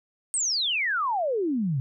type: exponential sweep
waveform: sine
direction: down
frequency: 8790 to 124.9 Hz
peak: -23 dBFS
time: 0.34-1.8 s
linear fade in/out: 0 ms
effects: none